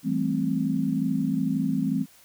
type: chord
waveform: sine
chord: A minor seventh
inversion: second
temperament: equal with one note detuned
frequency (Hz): 164.81 / 196 / 218.2 / 261.6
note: E3 / G3 / A3 / C4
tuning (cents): 0 / 0 / -14 / 0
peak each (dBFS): -29 / -29 / -29 / -26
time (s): 0.03-2.06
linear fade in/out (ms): 50
effects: white hiss -55 dBFS RMS until 2.24 s